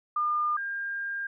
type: tone pair in turn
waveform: sine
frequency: 1208 / 1605.1 Hz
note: D6 / G6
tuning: +48 / +41 cents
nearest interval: perfect fourth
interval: 493 cents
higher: second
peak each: -24 / -30 dBFS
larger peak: first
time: 0.16-0.57 / 0.57-1.27 s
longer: second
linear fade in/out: 5 ms
effects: none